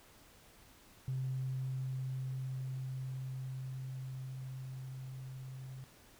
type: tone with level ramp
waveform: sine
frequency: 130.81 Hz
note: C3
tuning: in tune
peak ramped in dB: -33 to -44 dBFS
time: 1.08-5.84 s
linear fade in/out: 0 ms
effects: tanh soft clip ceiling -29 dBFS + pink hiss -61 dBFS RMS until 6.19 s